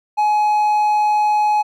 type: tone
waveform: triangle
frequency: 843 Hz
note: G#5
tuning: 26 cents sharp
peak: -11 dBFS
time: 0.17-1.63 s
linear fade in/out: 20 ms
effects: none